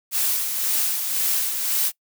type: noise with tremolo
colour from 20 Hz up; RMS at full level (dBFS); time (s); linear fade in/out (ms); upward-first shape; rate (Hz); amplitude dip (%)
blue; -21; 0.11-1.92; 50; sine; 1.9; 45
effects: noise-tail reverb RT60 0.1 s tail -22 dB re dry